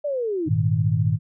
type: linear sweep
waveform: sine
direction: down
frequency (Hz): 601 to 293.7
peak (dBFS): -22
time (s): 0.04-0.49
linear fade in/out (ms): 10
type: chord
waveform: sine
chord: Ab suspended second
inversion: none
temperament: equal with one note detuned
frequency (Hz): 101.92 / 116.54 / 155.56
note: Ab2 / Bb2 / Eb3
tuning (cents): -32 / 0 / 0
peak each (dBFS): -22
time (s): 0.46-1.19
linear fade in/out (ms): 50
effects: none